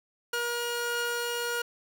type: tone pair together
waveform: sawtooth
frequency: 476.1 / 1429.8 Hz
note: A#4 / F6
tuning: +37 / +40 cents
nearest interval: octave + perfect fifth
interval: 1903 cents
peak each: -28 / -28 dBFS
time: 0.33-1.62 s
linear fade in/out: 5 ms
effects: none